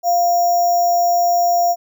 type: tone with sample-and-hold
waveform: sine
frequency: 698.5 Hz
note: F5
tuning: in tune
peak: -12 dBFS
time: 0.03-1.76 s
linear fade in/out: 50 ms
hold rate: 6300 Hz
effects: none